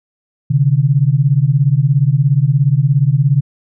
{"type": "beating tone pair", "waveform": "sine", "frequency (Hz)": [130.9, 147.9], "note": ["C3", "D3"], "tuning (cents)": [1, 13], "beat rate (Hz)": 17, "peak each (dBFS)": -12, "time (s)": [0.5, 3.41], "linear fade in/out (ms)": 10, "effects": []}